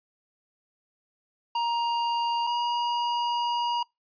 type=tone pair in turn; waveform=square; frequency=939 / 953.2 Hz; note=A#5 / A#5; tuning=+12 / +38 cents; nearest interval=unison; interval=26 cents; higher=second; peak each=-25 dBFS; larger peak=neither; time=1.55-2.47 / 2.47-3.83 s; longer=second; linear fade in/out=5 ms; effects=noise-tail reverb RT60 0.2 s tail -26 dB re dry + resampled to 11025 Hz